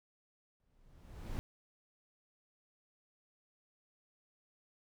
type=noise with exponential growth; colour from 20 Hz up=brown; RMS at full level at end=-37 dBFS; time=0.6-1.39 s; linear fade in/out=0 ms; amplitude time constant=170 ms; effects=none